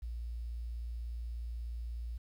sine tone, 58.27 Hz, A#1, in tune, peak -37 dBFS, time 0.02-2.18 s, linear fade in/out 10 ms, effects 11-bit

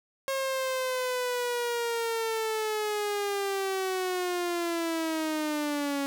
sawtooth linear sweep, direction down, 541 to 277.2 Hz, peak -24 dBFS, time 0.28-6.06 s, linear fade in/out 0 ms, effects none

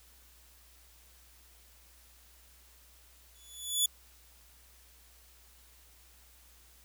15% pulse tone with exponential growth, 3439 Hz, A7, 40 cents flat, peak -16 dBFS, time 3.35-3.86 s, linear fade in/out 5 ms, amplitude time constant 110 ms, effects added 60 Hz sine -61 dBFS peak until 6.84 s + white hiss -61 dBFS RMS until 6.84 s

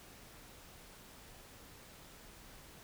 silence, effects pink hiss -56 dBFS RMS until 2.83 s

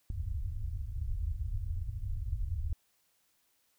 white low-pass noise, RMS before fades -35 dBFS, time 0.1-2.73 s, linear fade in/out 2 ms, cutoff 100 Hz, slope 48 dB/octave, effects white hiss -73 dBFS RMS until 3.78 s

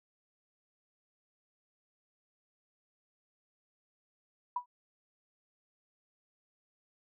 sine tone with exponential decay, 980 Hz, B5, 14 cents flat, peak -27 dBFS, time 4.56-4.66 s, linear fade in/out 5 ms, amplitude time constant 20 ms, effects none

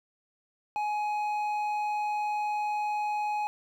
sine tone with hard clipping, 839 Hz, G#5, 17 cents sharp, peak -29 dBFS, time 0.76-3.47 s, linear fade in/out 0 ms, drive 6 dB, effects none

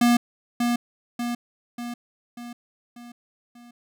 square tone with echo, 239.4 Hz, A#3, 46 cents sharp, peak -16 dBFS, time 0.01-0.17 s, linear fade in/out 5 ms, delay 590 ms, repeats 6, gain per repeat -5 dB, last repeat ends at 3.71 s, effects none

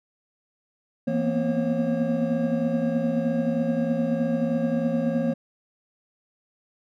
triangle tone cluster, 166.2 / 232.6 / 242.1 / 255.8 / 542 Hz, E3 / A#3 / B3 / C4 / C#5, +15 / -4 / -34 / -39 / -39 cents, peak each -28 / -23 / -28 / -30 / -26 dBFS, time 1.07-5.34 s, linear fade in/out 10 ms, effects none

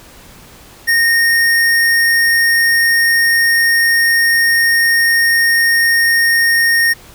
square tone, 1848 Hz, A#6, 16 cents flat, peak -10 dBFS, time 0.87-6.94 s, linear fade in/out 20 ms, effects pink hiss -40 dBFS RMS until 7.14 s

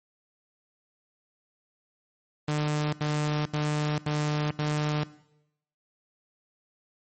sawtooth tone bursts, 150 Hz, D3, 37 cents sharp, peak -21 dBFS, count 5, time 2.48-5.038 s, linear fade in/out 5 ms, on 450 ms, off 77 ms, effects noise-tail reverb RT60 0.8 s tail -18 dB re dry + MP3 32 kbps

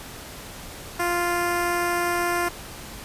10% pulse tone with notch filter, 348.8 Hz, F4, 2 cents flat, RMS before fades -24 dBFS, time 0.99-2.49 s, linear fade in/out 10 ms, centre 4100 Hz, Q 1.2, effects pink hiss -39 dBFS RMS until 3.04 s + resampled to 32000 Hz

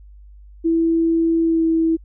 sine tone with pitch glide, 329.8 to 325.8 Hz, E4 to E4, +1 to -20 cents, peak -14 dBFS, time 0.64-1.97 s, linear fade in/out 20 ms, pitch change -21 cents, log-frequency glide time 1.42-1.64 s, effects added 50 Hz sine -40 dBFS peak until 2.04 s

